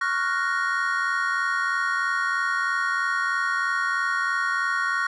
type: chord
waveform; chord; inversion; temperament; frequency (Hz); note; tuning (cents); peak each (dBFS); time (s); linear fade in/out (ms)
triangle; Gb major seventh; second; equal; 1108.7 / 1396.9 / 1480 / 1864.7; Db6 / F6 / Gb6 / Bb6; 0 / 0 / 0 / 0; -26; 0.01-5.07; 5
effects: resampled to 24000 Hz